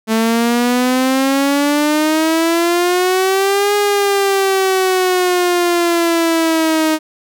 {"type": "exponential two-way sweep", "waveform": "sawtooth", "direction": "up then down", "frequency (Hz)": [220, 412.3, 311.2], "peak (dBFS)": -8, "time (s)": [0.07, 6.99], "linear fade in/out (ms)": 50, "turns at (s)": 3.75, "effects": []}